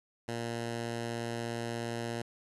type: tone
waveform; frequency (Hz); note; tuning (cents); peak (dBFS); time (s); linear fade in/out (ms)
10% pulse; 116.9; A#2; +5; -26; 0.28-2.22; 5
effects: resampled to 24000 Hz + 9-bit